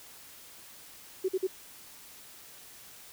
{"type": "tone bursts", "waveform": "sine", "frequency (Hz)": 376.6, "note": "F#4", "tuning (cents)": 31, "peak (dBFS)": -25, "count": 3, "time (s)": [1.24, 1.472], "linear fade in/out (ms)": 10, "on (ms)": 46, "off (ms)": 47, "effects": ["white hiss -51 dBFS RMS until 3.12 s"]}